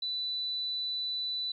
sine tone, 3980 Hz, B7, 13 cents sharp, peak -31 dBFS, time 0.02-1.52 s, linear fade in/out 5 ms, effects 12-bit

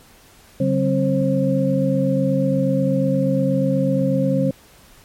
sine tone cluster, 142.2 / 190.5 / 265 / 532 Hz, C#3 / G3 / C4 / C5, +45 / -49 / +22 / +29 cents, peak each -21 dBFS, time 0.6-4.51 s, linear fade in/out 5 ms, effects pink hiss -49 dBFS RMS until 5.04 s + MP3 64 kbps

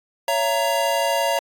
square chord, A# diminished, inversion first, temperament just, 559.4 / 671.3 / 932.3 Hz, C#5 / E5 / A#5, +16 / +31 / 0 cents, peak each -24 dBFS, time 0.28-1.39 s, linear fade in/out 2 ms, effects AAC 64 kbps

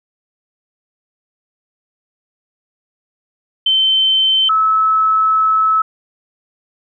sine tone pair in turn, 3089 / 1298.8 Hz, G7 / E6, -26 / -26 cents, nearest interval octave + minor third, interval 1500 cents, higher first, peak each -10 dBFS, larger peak neither, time 3.66-4.49 / 4.49-5.82 s, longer second, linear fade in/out 5 ms, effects none

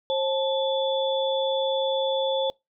sine tone cluster, 535 / 874 / 3455 Hz, C5 / A5 / A7, +38 / -12 / -32 cents, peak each -23 / -31 / -30 dBFS, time 0.1-2.5 s, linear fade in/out 0 ms, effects noise-tail reverb RT60 0.2 s tail -25 dB re dry

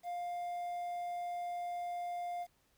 triangle tone with quantisation, 703 Hz, F5, 11 cents sharp, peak -35 dBFS, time 0.03-2.47 s, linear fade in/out 50 ms, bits 10, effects pink hiss -73 dBFS RMS until 2.77 s

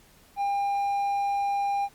triangle tone, 802 Hz, G5, 39 cents sharp, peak -22 dBFS, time 0.36-1.89 s, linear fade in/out 50 ms, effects pink hiss -57 dBFS RMS until 1.94 s + Opus 48 kbps

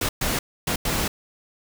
pink noise bursts at uneven times, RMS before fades -24 dBFS, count 4, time 0.01-0.09 / 0.21-0.39 / 0.67-0.76 / 0.85-1.08 s, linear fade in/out 5 ms, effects none

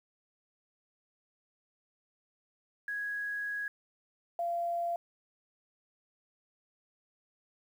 sine tone pair in turn, 1661.2 / 687.4 Hz, G#6 / F5, 0 / -28 cents, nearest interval octave + minor third, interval 1528 cents, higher first, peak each -33 / -30 dBFS, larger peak second, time 2.88-3.68 / 4.39-4.96 s, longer first, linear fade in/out 2 ms, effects 10-bit

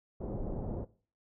pink low-pass noise, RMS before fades -37 dBFS, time 0.2-0.85 s, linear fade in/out 10 ms, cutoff 650 Hz, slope 24 dB/octave, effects noise-tail reverb RT60 0.4 s tail -18 dB re dry

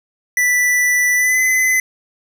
square tone with pitch glide, 1975.5 to 2028 Hz, B6 to B6, 0 to +45 cents, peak -13 dBFS, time 0.37-1.8 s, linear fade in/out 2 ms, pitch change +45 cents, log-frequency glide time 1.15-1.4 s, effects none

